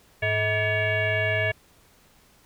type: tone with frequency modulation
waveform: sine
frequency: 1176 Hz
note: D6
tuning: 2 cents sharp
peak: -21 dBFS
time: 0.22-1.52 s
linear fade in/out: 10 ms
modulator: 536 Hz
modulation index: 2.5
effects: pink hiss -58 dBFS RMS until 2.45 s